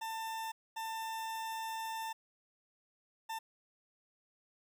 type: tone bursts at uneven times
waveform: 40% pulse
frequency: 894 Hz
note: A5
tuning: 27 cents sharp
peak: -37 dBFS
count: 3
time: 0.01-0.52 / 0.76-2.13 / 3.29-3.39 s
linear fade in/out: 10 ms
effects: none